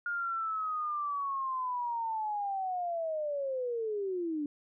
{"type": "linear sweep", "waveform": "sine", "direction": "down", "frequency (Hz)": [1424, 285.3], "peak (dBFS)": -31, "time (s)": [0.06, 4.46], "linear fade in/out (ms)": 2, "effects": []}